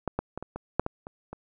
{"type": "clicks", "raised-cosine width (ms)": 1, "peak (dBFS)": [-14, -13, -20, -23, -21, -7, -15, -25, -24], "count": 9, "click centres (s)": [0.077, 0.19, 0.376, 0.426, 0.56, 0.796, 0.864, 1.069, 1.33], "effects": []}